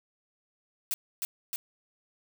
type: noise with echo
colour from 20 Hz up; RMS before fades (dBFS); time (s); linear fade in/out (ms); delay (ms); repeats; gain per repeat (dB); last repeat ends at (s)
blue; -30; 0.91-0.94; 0; 310; 2; -2; 1.56
effects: none